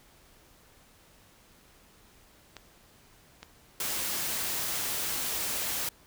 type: clicks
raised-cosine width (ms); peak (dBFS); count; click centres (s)
0.2; -25; 5; 2.567 / 3.43 / 3.906 / 4.134 / 4.414
type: noise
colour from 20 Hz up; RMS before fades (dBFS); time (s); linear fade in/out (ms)
white; -32; 3.8-5.89; 2
effects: pink hiss -59 dBFS RMS until 6.06 s